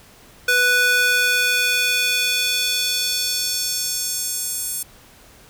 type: tone with high-pass filter sweep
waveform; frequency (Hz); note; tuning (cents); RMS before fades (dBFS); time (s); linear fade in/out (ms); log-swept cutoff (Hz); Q
square; 493.9; B4; 0; -20; 0.48-4.83; 5; 1200 to 9000; 1.6
effects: pink hiss -48 dBFS RMS until 5.49 s